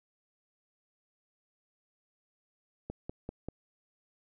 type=click train; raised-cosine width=2 ms; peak=-24 dBFS; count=4; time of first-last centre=2.9-3.486 s; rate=5.12 Hz; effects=none